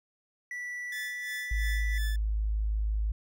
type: tone with pitch glide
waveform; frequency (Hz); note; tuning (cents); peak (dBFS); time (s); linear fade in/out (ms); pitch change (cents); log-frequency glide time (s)
triangle; 1961 to 1973.5; B6 to B6; -13 to -2; -33; 0.51-1.98; 2; +11; 0.96-1.52
type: tone with tremolo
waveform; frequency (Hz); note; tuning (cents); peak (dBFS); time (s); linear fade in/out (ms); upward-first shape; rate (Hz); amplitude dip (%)
sawtooth; 1742; A6; -18; -33; 0.92-2.16; 2; sine; 2.9; 75
type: tone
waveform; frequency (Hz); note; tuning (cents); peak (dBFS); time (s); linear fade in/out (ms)
sine; 53; G#1; +36; -26; 1.51-3.12; 5
effects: none